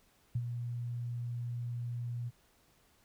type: tone with ADSR envelope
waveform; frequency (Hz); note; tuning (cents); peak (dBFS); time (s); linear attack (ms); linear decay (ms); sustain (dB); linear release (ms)
sine; 120; B2; -49; -28; 0.35-2.31; 6; 53; -7; 34
effects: pink hiss -68 dBFS RMS until 3.04 s